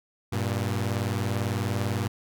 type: tone pair together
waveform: sawtooth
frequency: 98 / 118.07 Hz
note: G2 / A#2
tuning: 0 / +23 cents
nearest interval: minor third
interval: 323 cents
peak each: -24 / -25 dBFS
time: 0.32-2.08 s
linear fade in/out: 10 ms
effects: none